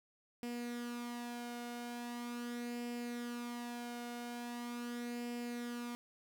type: tone with flanger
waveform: sawtooth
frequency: 240 Hz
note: B3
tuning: 49 cents flat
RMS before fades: -43 dBFS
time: 0.43-5.95 s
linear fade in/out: 0 ms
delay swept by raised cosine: 0.39 to 1.39 ms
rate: 0.41 Hz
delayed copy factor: +0.5
effects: none